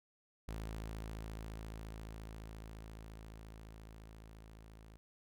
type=tone with level ramp; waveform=sawtooth; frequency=54.4 Hz; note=A1; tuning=19 cents flat; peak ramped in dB=-37 to -51 dBFS; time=0.48-4.97 s; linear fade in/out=0 ms; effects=none